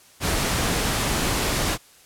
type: noise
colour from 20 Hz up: pink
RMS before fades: -23 dBFS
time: 0.2-1.78 s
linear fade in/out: 50 ms
effects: white hiss -52 dBFS RMS until 2.05 s + low-pass 12000 Hz 12 dB/octave